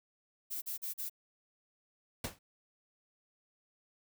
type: noise bursts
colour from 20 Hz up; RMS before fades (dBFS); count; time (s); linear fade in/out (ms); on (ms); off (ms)
violet; -39; 4; 0.5-1.097; 20; 120; 39
type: noise with exponential decay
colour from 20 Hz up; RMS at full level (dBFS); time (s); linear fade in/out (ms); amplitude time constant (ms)
pink; -33; 2.24-2.39; 5; 32
effects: none